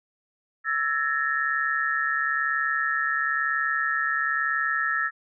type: tone cluster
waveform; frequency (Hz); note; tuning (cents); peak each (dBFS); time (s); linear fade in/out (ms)
sine; 1325 / 1696 / 1837; E6 / G#6 / A#6; +9 / +36 / -26; -27; 0.64-5.11; 50
effects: none

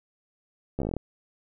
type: slowing click train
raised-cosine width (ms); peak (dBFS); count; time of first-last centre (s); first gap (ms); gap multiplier
2; -16; 10; 0.79-0.967; 13; 1.1
effects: none

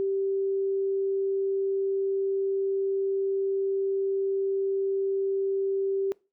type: tone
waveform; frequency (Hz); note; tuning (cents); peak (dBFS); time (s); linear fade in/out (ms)
sine; 390; G4; -9; -24; 0-6.12; 0
effects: noise-tail reverb RT60 0.3 s tail -23 dB re dry

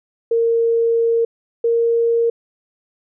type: tone pair in turn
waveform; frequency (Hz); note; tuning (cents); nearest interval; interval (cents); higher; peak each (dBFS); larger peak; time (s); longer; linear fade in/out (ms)
sine; 461.3 / 464.5; A#4 / A#4; -18 / -6; unison; 12; second; -13; neither; 0.31-1.25 / 1.64-2.3; first; 5
effects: none

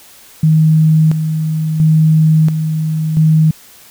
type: tone with tremolo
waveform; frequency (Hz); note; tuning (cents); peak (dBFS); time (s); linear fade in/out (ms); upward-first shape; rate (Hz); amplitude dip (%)
sine; 157.3; D#3; +19; -6; 0.43-3.51; 5; square; 0.73; 55
effects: white hiss -41 dBFS RMS until 3.9 s

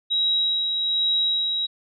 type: tone with tremolo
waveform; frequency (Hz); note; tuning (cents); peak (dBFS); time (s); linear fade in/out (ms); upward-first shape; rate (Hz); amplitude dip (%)
sine; 3844; B7; -48; -18; 0.1-1.67; 20; sine; 1.2; 35
effects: none

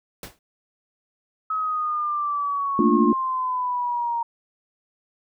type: noise with exponential decay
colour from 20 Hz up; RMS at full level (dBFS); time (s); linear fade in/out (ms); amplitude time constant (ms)
pink; -32; 0.23-0.39; 2; 34
type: exponential sweep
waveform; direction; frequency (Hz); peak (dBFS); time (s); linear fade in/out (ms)
sine; down; 1283 to 930; -22; 1.5-4.23; 5
type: chord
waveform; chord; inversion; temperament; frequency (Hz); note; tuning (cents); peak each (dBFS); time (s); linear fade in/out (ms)
sine; Bb major seventh; third; equal; 220 / 233.1 / 293.7 / 349.2; A3 / Bb3 / D4 / F4; 0 / 0 / 0 / 0; -21; 2.79-3.13; 2
effects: none

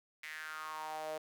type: tone with high-pass filter sweep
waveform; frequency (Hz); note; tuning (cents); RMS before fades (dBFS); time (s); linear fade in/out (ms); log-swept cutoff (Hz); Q
sawtooth; 155.9; D#3; +4; -43; 0.23-1.18; 5; 2100 to 560; 5.3
effects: none

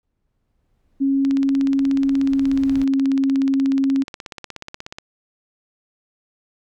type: noise with exponential growth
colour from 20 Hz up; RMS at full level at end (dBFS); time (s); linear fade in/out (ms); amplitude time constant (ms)
brown; -34; 0.03-2.84; 0; 610
type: tone with pitch glide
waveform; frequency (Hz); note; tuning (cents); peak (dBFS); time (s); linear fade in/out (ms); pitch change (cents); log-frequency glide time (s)
sine; 273.4 to 271.2; C#4 to C#4; -24 to -38; -15; 1-4.04; 20; -14; 2.12-2.73
type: click train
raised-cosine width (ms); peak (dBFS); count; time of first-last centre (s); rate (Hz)
0.2; -16; 63; 1.25-4.985; 16.6
effects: none

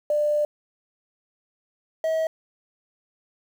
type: tone pair in turn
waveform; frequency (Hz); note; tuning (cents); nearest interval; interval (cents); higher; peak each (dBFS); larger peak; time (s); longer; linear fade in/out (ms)
sine / triangle; 595 / 641.2; D5 / E5; +22 / -48; minor second; 130; second; -19; neither; 0.1-0.45 / 2.04-2.27; first; 2
effects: 8-bit

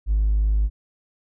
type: tone with hard clipping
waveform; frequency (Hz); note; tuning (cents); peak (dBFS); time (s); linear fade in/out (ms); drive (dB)
sine; 51.91; G#1; 0; -17; 0.06-0.7; 50; 1
effects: none

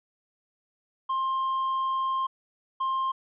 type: tone pair in turn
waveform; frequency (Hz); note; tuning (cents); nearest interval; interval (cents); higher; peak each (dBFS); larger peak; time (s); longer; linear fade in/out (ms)
triangle; 1058 / 1058; C6 / C6; +19 / +19; unison; 0; neither; -23; neither; 1.09-2.27 / 2.8-3.12; first; 10
effects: resampled to 8000 Hz

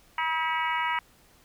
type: harmonic tone with a mistuned harmonic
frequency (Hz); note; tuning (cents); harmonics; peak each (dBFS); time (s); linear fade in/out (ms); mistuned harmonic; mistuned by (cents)
320.8; E4; -47; 3 / 4 / 5 / 6 / 7 / 8 / 9; -28 / -33 / -37 / -33 / -33 / -44 / -39; 0.18-0.99; 2; 6; +20
effects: pink hiss -59 dBFS RMS until 1.44 s

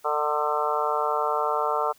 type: harmonic tone with a mistuned harmonic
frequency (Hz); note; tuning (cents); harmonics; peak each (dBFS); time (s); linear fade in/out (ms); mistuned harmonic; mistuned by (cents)
150; D3; +37; 3 / 4 / 5 / 6 / 7 / 8 / 9; -30 / -30 / -30 / -30 / -30 / -30 / -30; 0.04-1.93; 20; 9; -24
effects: white hiss -58 dBFS RMS until 1.98 s

